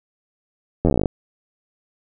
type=slowing click train; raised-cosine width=2 ms; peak=-4 dBFS; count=14; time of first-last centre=0.85-1.058 s; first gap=11 ms; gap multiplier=1.06; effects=none